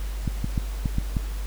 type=clicks; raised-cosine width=5 ms; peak=-12 dBFS; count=6; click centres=0.277 / 0.444 / 0.578 / 0.858 / 0.984 / 1.168 s; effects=added 49 Hz sine -27 dBFS peak until 1.46 s + pink hiss -43 dBFS RMS until 1.46 s